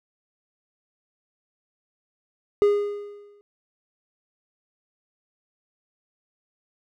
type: tone with exponential decay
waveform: triangle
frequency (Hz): 410.1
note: G#4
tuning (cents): -22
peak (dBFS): -11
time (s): 2.62-3.41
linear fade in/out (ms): 0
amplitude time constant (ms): 170
effects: none